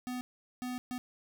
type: tone bursts at uneven times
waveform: square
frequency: 249.9 Hz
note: B3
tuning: 21 cents sharp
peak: -36 dBFS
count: 3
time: 0.07-0.21 / 0.62-0.78 / 0.91-0.98 s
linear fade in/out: 0 ms
effects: none